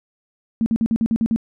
sine tone bursts, 226.2 Hz, A3, 48 cents sharp, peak -15 dBFS, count 8, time 0.61-1.361 s, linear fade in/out 0 ms, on 51 ms, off 49 ms, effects none

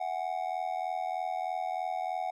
triangle tone with amplitude modulation, 740 Hz, F#5, in tune, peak -25 dBFS, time 0-2.31 s, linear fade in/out 10 ms, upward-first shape sine, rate 83.2 Hz, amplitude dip 90%, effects none

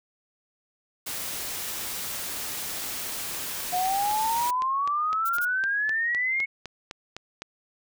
white noise, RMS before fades -33 dBFS, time 1.06-4.51 s, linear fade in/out 10 ms
click train, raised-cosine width 0.2 ms, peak -19 dBFS, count 19, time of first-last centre 2.84-7.42 s, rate 3.93 Hz
sine exponential sweep, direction up, 714 to 2200 Hz, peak -23 dBFS, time 3.72-6.46 s, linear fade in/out 20 ms
violet noise bursts, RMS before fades -35 dBFS, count 3, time 5.25-5.454 s, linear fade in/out 10 ms, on 46 ms, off 33 ms
effects none

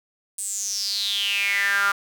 sawtooth tone with high-pass filter sweep, 200 Hz, G3, 35 cents sharp, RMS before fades -24 dBFS, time 0.38-1.92 s, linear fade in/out 5 ms, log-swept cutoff 8800 to 1300 Hz, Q 8.3, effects none

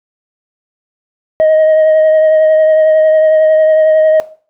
sine tone with vibrato, 627 Hz, D#5, 13 cents sharp, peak -3 dBFS, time 1.4-4.2 s, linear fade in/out 0 ms, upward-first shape triangle, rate 11 Hz, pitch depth 20 cents each way, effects noise-tail reverb RT60 0.4 s tail -18 dB re dry + tanh soft clip ceiling -4 dBFS

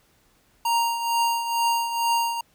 square tone with tremolo, 932.3 Hz, A#5, in tune, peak -19 dBFS, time 0.65-2.41 s, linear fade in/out 5 ms, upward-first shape triangle, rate 2.2 Hz, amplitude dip 65%, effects pink hiss -62 dBFS RMS until 2.54 s

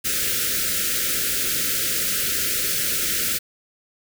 white band-stop noise, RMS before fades -23 dBFS, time 0.04-3.39 s, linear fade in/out 20 ms, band 570 to 1300 Hz, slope 96 dB/octave, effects none

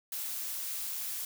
blue noise, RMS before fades -37 dBFS, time 0.12-1.25 s, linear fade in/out 2 ms, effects none

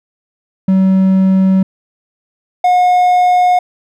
triangle tone pair in turn, 190 / 722.1 Hz, F#3 / F#5, +46 / -42 cents, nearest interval octave + major seventh, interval 2312 cents, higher second, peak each -5 dBFS, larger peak neither, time 0.68-1.63 / 2.64-3.59 s, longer neither, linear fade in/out 5 ms, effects none

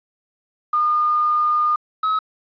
sine / triangle tone pair in turn, 1217 / 1280.8 Hz, D#6 / D#6, -39 / +50 cents, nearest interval minor second, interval 89 cents, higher second, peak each -15 dBFS, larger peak neither, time 0.73-1.76 / 2.03-2.19 s, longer first, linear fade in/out 5 ms, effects resampled to 11025 Hz + 8-bit

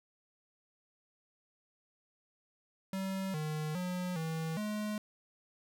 square tone with pitch steps, 191.8 / 153.7 / 180.7 / 161.2 / 211.2 Hz, G3 / D#3 / F#3 / E3 / G#3, -37 / -21 / -41 / -38 / +29 cents, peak -35 dBFS, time 2.93-4.98 s, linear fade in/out 2 ms, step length 410 ms, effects none

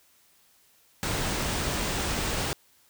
pink band-stop noise, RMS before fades -29 dBFS, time 1.03-2.53 s, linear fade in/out 0 ms, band 10000 to 14000 Hz, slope 96 dB/octave, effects white hiss -62 dBFS RMS until 2.89 s

